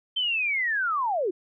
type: linear sweep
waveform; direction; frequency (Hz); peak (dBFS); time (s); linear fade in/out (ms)
sine; down; 3131 to 329.6; -23; 0.16-1.31; 10
effects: none